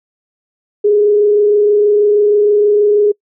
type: tone with frequency modulation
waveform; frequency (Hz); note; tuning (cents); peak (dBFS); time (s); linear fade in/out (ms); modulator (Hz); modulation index
sine; 415.3; G#4; 0; -7; 0.84-3.12; 10; 26.3; 0.32
effects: noise-tail reverb RT60 0.1 s tail -26 dB re dry